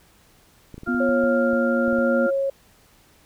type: clicks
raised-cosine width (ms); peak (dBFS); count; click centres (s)
3; -25; 11; 0.743 / 0.78 / 0.834 / 0.876 / 0.947 / 1.091 / 1.238 / 1.533 / 1.88 / 1.929 / 1.987
type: harmonic tone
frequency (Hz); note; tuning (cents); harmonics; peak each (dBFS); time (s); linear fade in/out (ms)
349.2; F4; 0; 1 / 2 / 4; -29 / -35 / -26; 0.86-2.31; 20
type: tone with pitch glide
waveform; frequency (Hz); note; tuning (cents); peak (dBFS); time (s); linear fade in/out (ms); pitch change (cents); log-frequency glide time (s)
sine; 246.9 to 237.5; B3 to A#3; 0 to +33; -21; 0.88-2.27; 10; -67; 1.03-1.5
type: tone with tremolo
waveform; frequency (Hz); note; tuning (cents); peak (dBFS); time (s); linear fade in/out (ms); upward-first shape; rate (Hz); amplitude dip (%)
sine; 547; C#5; -23; -19; 1-2.5; 5; sine; 1; 30
effects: pink hiss -56 dBFS RMS until 3.25 s